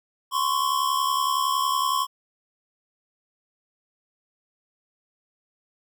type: tone pair together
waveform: square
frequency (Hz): 1036 / 1106.8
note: C6 / C#6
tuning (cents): -17 / -3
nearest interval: minor second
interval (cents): 114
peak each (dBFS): -25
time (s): 0.31-2.07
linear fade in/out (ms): 50
effects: none